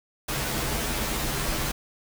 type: noise with comb filter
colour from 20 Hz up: pink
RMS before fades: -28 dBFS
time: 0.28-1.72 s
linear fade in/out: 10 ms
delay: 11 ms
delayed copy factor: -1
effects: none